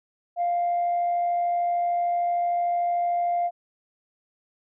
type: tone with amplitude modulation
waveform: sine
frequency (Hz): 698.5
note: F5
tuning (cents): 0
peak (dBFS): -19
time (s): 0.36-3.51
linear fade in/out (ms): 50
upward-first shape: sine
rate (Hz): 73.3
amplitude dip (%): 25
effects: tanh soft clip ceiling -18 dBFS